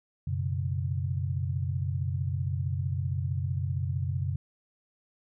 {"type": "chord", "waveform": "sine", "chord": "F# suspended fourth", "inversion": "none", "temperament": "just", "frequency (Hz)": [92.5, 123.33, 138.75], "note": ["F#2", "B2", "C#3"], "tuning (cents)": [0, -2, 2], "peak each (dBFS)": [-30, -34, -32], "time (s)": [0.27, 4.36], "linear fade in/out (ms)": 5, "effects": []}